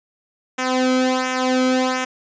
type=tone with flanger; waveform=sawtooth; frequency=256.5 Hz; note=C4; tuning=34 cents flat; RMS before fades=-19 dBFS; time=0.58-2.05 s; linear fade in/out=10 ms; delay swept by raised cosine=0.22 to 1.12 ms; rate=1.4 Hz; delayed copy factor=-0.8; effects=resampled to 16000 Hz